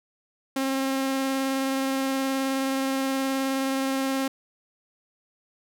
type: tone with vibrato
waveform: sawtooth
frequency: 268.1 Hz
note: C4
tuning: 42 cents sharp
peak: -20 dBFS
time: 0.56-4.28 s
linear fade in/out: 5 ms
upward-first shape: triangle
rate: 19 Hz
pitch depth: 11 cents each way
effects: none